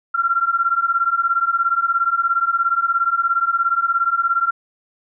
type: beating tone pair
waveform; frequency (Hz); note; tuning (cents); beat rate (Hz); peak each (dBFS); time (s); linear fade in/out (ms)
sine; 1361 / 1378; F6 / F6; -45 / -24; 17; -19 / -18; 0.14-4.51; 10
effects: none